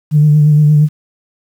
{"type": "tone with vibrato", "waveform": "sine", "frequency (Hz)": 150, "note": "D3", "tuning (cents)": 37, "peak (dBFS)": -4, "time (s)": [0.11, 0.89], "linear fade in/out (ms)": 50, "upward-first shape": "sine", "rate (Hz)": 8.6, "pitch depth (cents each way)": 31, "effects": ["tanh soft clip ceiling 0 dBFS", "7-bit"]}